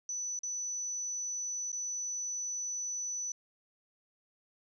sine tone with dropouts, 5970 Hz, F#8, 15 cents sharp, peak -34 dBFS, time 0.09-3.32 s, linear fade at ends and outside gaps 2 ms, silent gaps 0.391-0.433 / 1.719-1.728 s, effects none

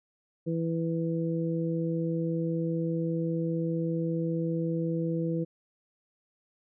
harmonic tone, 165.1 Hz, E3, 3 cents sharp, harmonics 1 / 2 / 3, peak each -29 / -32 / -34 dBFS, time 0.46-5.45 s, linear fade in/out 20 ms, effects none

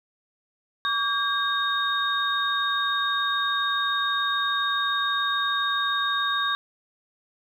sine tone cluster, 1141 / 1609 / 3717 Hz, C#6 / G6 / A#7, +50 / +45 / -6 cents, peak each -26 / -27 / -27 dBFS, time 0.85-6.55 s, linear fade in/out 0 ms, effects 9-bit

